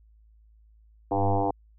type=tone with frequency modulation; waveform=sine; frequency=397 Hz; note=G4; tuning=22 cents sharp; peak=-21 dBFS; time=1.11-1.51 s; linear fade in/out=5 ms; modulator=98.9 Hz; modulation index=4.9; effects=added 54 Hz sine -54 dBFS peak until 1.78 s